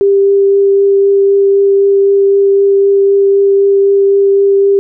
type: tone with vibrato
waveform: sine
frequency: 396.2 Hz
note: G4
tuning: 18 cents sharp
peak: -5 dBFS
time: 0.01-4.79 s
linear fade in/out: 0 ms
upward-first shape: triangle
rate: 3.9 Hz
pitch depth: 9 cents each way
effects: none